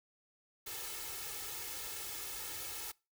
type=noise with comb filter; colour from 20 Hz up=white; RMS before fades=-43 dBFS; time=0.66-2.92 s; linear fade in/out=10 ms; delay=2.3 ms; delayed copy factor=+1; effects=noise-tail reverb RT60 0.3 s tail -24 dB re dry